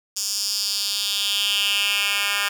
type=tone with high-pass filter sweep; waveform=10% pulse; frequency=202.2 Hz; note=G#3; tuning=46 cents flat; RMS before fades=-23 dBFS; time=0.16-2.49 s; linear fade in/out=10 ms; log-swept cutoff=6000 to 1900 Hz; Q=3.3; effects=none